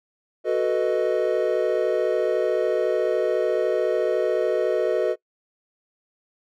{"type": "chord", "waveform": "triangle", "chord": "B dominant seventh", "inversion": "second", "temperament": "equal", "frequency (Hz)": [370, 440, 493.9, 622.3], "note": ["F#4", "A4", "B4", "D#5"], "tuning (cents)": [0, 0, 0, 0], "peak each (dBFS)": -23, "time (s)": [0.44, 5.16], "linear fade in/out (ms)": 50, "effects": ["noise-tail reverb RT60 0.1 s tail -22 dB re dry"]}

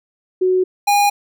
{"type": "tone pair in turn", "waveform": ["sine", "square"], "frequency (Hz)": [370, 816.4], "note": ["F#4", "G#5"], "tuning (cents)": [0, -30], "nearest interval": "octave + major second", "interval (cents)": 1370, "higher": "second", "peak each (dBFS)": -12, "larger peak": "neither", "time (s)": [[0.41, 0.64], [0.87, 1.1]], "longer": "neither", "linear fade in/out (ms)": 10, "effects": []}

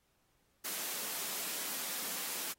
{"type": "high-pass noise", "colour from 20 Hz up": "white", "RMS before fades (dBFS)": -39, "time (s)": [0.64, 2.53], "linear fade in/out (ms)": 10, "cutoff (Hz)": 160, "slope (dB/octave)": 96, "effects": ["pink hiss -75 dBFS RMS until 2.58 s", "AAC 48 kbps"]}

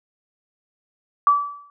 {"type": "tone with exponential decay", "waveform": "sine", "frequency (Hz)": 1154, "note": "D6", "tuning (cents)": -31, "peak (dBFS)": -9, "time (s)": [1.27, 1.7], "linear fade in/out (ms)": 1, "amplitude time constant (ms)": 92, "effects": []}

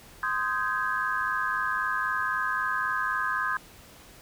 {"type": "chord", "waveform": "sine", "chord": "Ab major seventh", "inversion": "first", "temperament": "just", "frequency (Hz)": [1038.3, 1245.9, 1557.4, 1661.2], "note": ["C6", "Eb6", "G6", "Ab6"], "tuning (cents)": [-14, 2, -12, 0], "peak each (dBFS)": -31, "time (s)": [0.23, 3.57], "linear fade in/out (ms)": 2, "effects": ["pink hiss -51 dBFS RMS until 4.21 s"]}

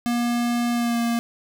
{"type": "tone with pitch glide", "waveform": "square", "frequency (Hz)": [238.7, 234.3], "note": ["A#3", "A#3"], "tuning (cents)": [41, 9], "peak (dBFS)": -21, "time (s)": [0.06, 1.19], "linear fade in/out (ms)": 0, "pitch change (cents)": -32, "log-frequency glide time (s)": [0.72, 0.99], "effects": []}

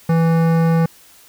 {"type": "tone with hard clipping", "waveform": "sine", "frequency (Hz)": 164.81, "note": "E3", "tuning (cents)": 0, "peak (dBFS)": -14, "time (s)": [0.09, 0.86], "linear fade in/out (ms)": 5, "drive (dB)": 16, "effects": ["white hiss -47 dBFS RMS until 1.28 s"]}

